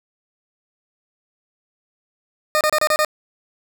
20% pulse tone bursts, 612 Hz, D#5, 29 cents flat, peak -10 dBFS, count 6, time 2.55-3.048 s, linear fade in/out 0 ms, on 58 ms, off 30 ms, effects none

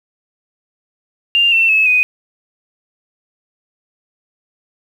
sine tone with pitch steps, 2794 / 2691 / 2592 / 2496 Hz, F7 / E7 / E7 / D#7, 0 / +35 / -30 / +5 cents, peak -9 dBFS, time 1.35-2.03 s, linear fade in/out 0 ms, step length 170 ms, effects 7-bit

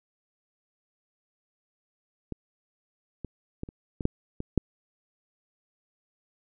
clicks, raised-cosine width 3 ms, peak -20 / -22 / -20 / -29 / -20 / -9 / -20 / -8 dBFS, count 8, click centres 2.323 / 3.247 / 3.634 / 3.689 / 4.008 / 4.054 / 4.404 / 4.577 s, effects none

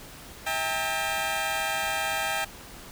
15% pulse tone cluster, 646 / 798 / 903 Hz, E5 / G5 / A5, -35 / +31 / +45 cents, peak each -26 / -22 / -28 dBFS, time 0.46-2.45 s, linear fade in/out 10 ms, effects pink hiss -45 dBFS RMS until 2.91 s

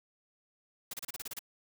white noise bursts, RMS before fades -40 dBFS, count 9, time 0.91-1.392 s, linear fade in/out 5 ms, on 26 ms, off 31 ms, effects none

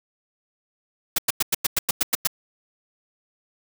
white noise bursts, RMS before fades -20 dBFS, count 10, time 1.16-2.273 s, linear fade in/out 5 ms, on 24 ms, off 97 ms, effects none

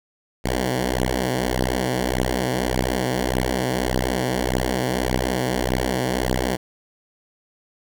5% pulse beating tone pair, 62.5 / 64.2 Hz, B1 / C2, +21 / -32 cents, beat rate 1.7 Hz, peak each -12 dBFS, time 0.44-6.57 s, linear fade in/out 20 ms, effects none

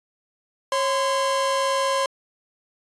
45% pulse tone pair together, 546 / 1030.7 Hz, C#5 / C6, -26 / -26 cents, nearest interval major seventh, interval 1100 cents, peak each -23 / -23 dBFS, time 0.72-2.06 s, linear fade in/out 2 ms, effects resampled to 22050 Hz

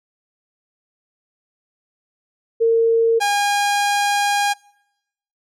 sine / sawtooth tone pair in turn, 456.8 / 813.9 Hz, A#4 / G#5, -35 / -35 cents, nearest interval minor seventh, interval 1000 cents, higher second, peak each -12 dBFS, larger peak neither, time 2.6-3.2 / 3.2-4.54 s, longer second, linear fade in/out 20 ms, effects noise-tail reverb RT60 0.9 s tail -26 dB re dry + low-pass 11000 Hz 12 dB/octave

